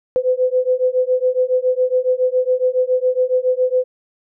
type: beating tone pair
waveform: sine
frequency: 504 / 511.2 Hz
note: B4 / C5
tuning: +35 / -40 cents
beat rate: 7.2 Hz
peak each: -17 / -17 dBFS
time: 0.16-3.84 s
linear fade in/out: 0 ms
effects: none